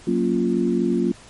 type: chord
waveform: sine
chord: Gb major seventh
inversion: none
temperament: equal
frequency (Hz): 185 / 233.1 / 277.2 / 349.2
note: Gb3 / Bb3 / Db4 / F4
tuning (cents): 0 / 0 / 0 / 0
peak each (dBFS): -24 / -22 / -25 / -22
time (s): 0.07-1.12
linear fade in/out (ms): 5
effects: pink hiss -46 dBFS RMS until 1.29 s + MP3 48 kbps